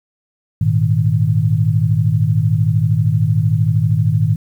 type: chord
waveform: sine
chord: Ab suspended second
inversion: none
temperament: just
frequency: 103.83 / 116.8 / 155.74 Hz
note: Ab2 / Bb2 / Eb3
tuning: 0 / +4 / +2 cents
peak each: -16 dBFS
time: 0.61-4.36 s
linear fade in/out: 5 ms
effects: 8-bit